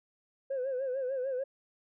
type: tone with vibrato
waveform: sine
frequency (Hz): 523.3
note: C5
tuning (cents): 0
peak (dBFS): -29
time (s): 0.5-1.44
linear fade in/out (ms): 10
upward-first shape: sine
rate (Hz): 6.7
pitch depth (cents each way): 89
effects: tanh soft clip ceiling -28 dBFS